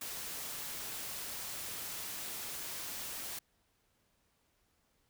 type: noise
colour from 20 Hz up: white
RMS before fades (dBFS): -42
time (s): 0.01-3.39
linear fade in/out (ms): 5
effects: pink hiss -75 dBFS RMS until 5.09 s